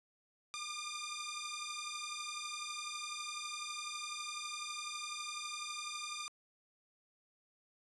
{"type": "beating tone pair", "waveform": "10% pulse", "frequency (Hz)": [1196, 1208], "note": ["D6", "D6"], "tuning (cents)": [31, 48], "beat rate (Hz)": 12, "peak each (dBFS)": [-36, -35], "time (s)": [0.54, 6.28], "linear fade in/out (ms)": 0, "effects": ["resampled to 24000 Hz", "11-bit"]}